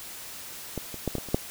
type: clicks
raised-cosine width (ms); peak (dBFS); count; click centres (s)
2; -17 / -24 / -13 / -15 / -19 / -26 / -8; 7; 0.777 / 0.943 / 1.077 / 1.153 / 1.183 / 1.287 / 1.345
effects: white hiss -41 dBFS RMS until 1.5 s